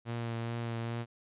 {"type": "tone with vibrato", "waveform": "sawtooth", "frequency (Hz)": 116.5, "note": "A#2", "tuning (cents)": -1, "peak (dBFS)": -30, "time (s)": [0.05, 1.06], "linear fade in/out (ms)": 50, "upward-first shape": "triangle", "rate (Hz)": 2.4, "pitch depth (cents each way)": 22, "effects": ["resampled to 8000 Hz"]}